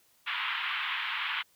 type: band-pass noise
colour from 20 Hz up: white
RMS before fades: -33 dBFS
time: 0.26-1.43 s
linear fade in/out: 20 ms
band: 950 to 3300 Hz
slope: 48 dB/octave
effects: white hiss -66 dBFS RMS until 1.55 s